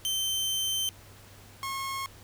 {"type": "tone pair in turn", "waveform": "sawtooth", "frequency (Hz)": [3100, 1084.1], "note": ["G7", "C#6"], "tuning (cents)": [-20, -39], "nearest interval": "octave + tritone", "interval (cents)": 1819, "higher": "first", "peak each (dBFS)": [-24, -28], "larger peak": "first", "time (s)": [[0.05, 0.89], [1.63, 2.06]], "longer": "first", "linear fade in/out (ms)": 0, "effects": ["added 98 Hz sine -53 dBFS peak until 2.23 s", "pink hiss -53 dBFS RMS until 2.23 s"]}